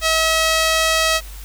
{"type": "tone with band-pass filter", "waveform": "sawtooth", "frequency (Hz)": 643, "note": "E5", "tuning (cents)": -43, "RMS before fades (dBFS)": -17, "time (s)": [0.01, 1.21], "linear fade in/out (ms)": 50, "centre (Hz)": 4200, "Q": 0.52, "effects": ["added 50 Hz sine -32 dBFS peak until 1.44 s", "white hiss -41 dBFS RMS until 1.44 s"]}